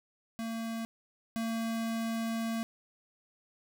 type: tone pair in turn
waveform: square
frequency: 226.9 / 226.9 Hz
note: A#3 / A#3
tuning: -47 / -47 cents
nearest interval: unison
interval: 0 cents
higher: neither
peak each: -35 / -32 dBFS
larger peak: second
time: 0.39-0.85 / 1.36-2.63 s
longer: second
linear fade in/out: 0 ms
effects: none